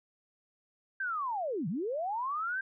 sine linear two-way sweep, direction down then up, 1600 to 143.8 to 1600 Hz, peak -31 dBFS, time 1-2.61 s, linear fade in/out 5 ms, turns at 1.68 s, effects none

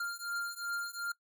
square beating tone pair, 1396.9 / 1399.6 Hz, F6 / F6, 0 / +3 cents, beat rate 2.7 Hz, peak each -39 / -40 dBFS, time 0-1.12 s, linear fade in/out 5 ms, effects noise-tail reverb RT60 0.1 s tail -21 dB re dry

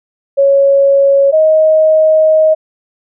sine tone pair in turn, 554 / 628 Hz, C#5 / D#5, -1 / +16 cents, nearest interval major second, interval 217 cents, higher second, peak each -5 dBFS, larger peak neither, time 0.37-1.32 / 1.32-2.55 s, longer second, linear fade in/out 20 ms, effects none

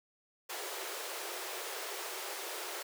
pink high-pass noise, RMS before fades -41 dBFS, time 0.49-2.83 s, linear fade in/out 10 ms, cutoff 350 Hz, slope 96 dB/octave, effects none

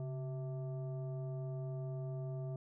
sine tone with frequency modulation, 136.3 Hz, C#3, 29 cents flat, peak -38 dBFS, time 0-2.56 s, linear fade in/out 2 ms, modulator 517 Hz, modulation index 0.56, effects none

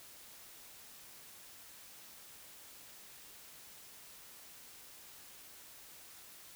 silence, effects white hiss -55 dBFS RMS until 6.55 s

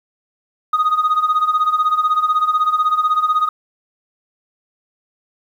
sine tone with tremolo, 1244.5 Hz, D#6, in tune, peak -8 dBFS, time 0.73-3.49 s, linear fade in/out 5 ms, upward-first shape sine, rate 16 Hz, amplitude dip 80%, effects tanh soft clip ceiling -10 dBFS + 8-bit

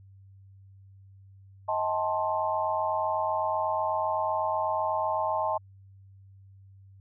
sine chord, A half-diminished seventh, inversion second, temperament just, 633.6 / 792 / 880 / 1056 Hz, Eb5 / G5 / A5 / C6, +31 / +18 / 0 / +16 cents, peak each -30 / -35 / -29 / -32 dBFS, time 1.68-5.58 s, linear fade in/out 10 ms, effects added 97 Hz sine -50 dBFS peak until 7 s

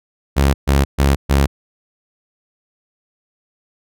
sawtooth tone bursts, 69.3 Hz, C#2, in tune, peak -7 dBFS, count 4, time 0.36-1.47 s, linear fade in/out 20 ms, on 180 ms, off 130 ms, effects none

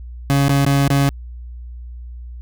30% pulse tone with dropouts, 139.6 Hz, C#3, 13 cents sharp, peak -10 dBFS, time 0.3-1.09 s, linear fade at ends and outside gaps 0 ms, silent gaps 0.482-0.494 / 0.65-0.664 / 0.879-0.903 s, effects added 60 Hz sine -30 dBFS peak until 2.41 s

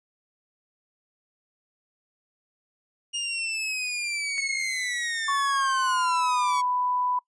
sawtooth linear sweep, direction down, 2848 to 1108.7 Hz, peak -24 dBFS, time 3.13-6.62 s, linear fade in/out 20 ms
square tone with exponential decay, 2191 Hz, C#7, 21 cents flat, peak -28 dBFS, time 4.38-6.55 s, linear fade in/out 0 ms, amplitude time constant 470 ms
sine tone with pitch glide, 1108.7 to 993.5 Hz, C#6 to B5, 0 to +10 cents, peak -23 dBFS, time 5.28-7.19 s, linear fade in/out 5 ms, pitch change -190 cents, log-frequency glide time 5.52-6.15 s
effects noise-tail reverb RT60 0.1 s tail -22 dB re dry + resampled to 22050 Hz

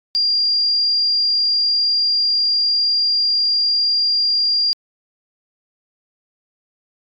sine tone, 4787 Hz, D8, 32 cents sharp, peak -14 dBFS, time 0.15-4.73 s, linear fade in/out 0 ms, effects AAC 64 kbps

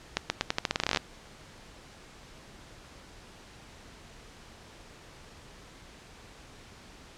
accelerating click train, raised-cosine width 0.2 ms, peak -8 dBFS, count 17, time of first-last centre 0.17-0.972 s, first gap 130 ms, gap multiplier 0.85, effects pink hiss -51 dBFS RMS until 7.17 s + low-pass 7000 Hz 12 dB/octave

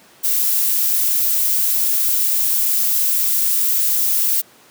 violet noise, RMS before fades -17 dBFS, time 0.23-4.42 s, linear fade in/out 20 ms, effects pink hiss -48 dBFS RMS until 4.7 s + high-pass 200 Hz 12 dB/octave

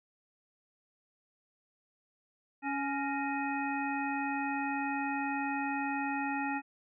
harmonic tone with a mistuned harmonic, 279 Hz, C#4, 11 cents sharp, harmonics 1 / 3 / 5 / 7 / 9, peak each -35 / -35 / -42 / -40 / -41 dBFS, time 2.62-6.62 s, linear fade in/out 50 ms, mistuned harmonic 7, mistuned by -86 cents, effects none

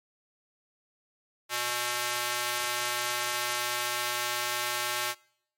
square tone with high-pass filter, 121.6 Hz, B2, 26 cents flat, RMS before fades -31 dBFS, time 1.49-5.15 s, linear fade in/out 50 ms, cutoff 1200 Hz, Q 0.62, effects noise-tail reverb RT60 0.7 s tail -25 dB re dry + MP3 64 kbps

